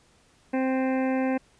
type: harmonic tone with a mistuned harmonic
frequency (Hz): 261.6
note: C4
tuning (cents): 0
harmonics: 1 / 2 / 3 / 4 / 6 / 7 / 8 / 9 / 10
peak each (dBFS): -24 / -29 / -33 / -41 / -40 / -42 / -42 / -46 / -45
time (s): 0.53-1.38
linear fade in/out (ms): 10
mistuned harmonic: 9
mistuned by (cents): +28
effects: pink hiss -61 dBFS RMS until 1.59 s + resampled to 22050 Hz